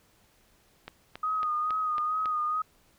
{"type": "click train", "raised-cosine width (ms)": 0.3, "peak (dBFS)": -23, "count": 6, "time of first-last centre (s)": [0.88, 2.257], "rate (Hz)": 3.63}
{"type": "tone with vibrato", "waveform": "sine", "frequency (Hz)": 1244.5, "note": "D#6", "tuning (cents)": 0, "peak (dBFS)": -26, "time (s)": [1.23, 2.62], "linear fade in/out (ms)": 5, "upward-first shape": "sine", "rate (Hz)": 2.3, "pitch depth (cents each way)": 37}
{"effects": ["pink hiss -64 dBFS RMS until 2.98 s"]}